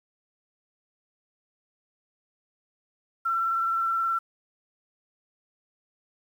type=tone with vibrato; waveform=sine; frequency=1348 Hz; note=E6; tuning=38 cents sharp; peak=-23 dBFS; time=3.25-4.19 s; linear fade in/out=10 ms; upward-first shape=sine; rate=19 Hz; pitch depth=21 cents each way; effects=9-bit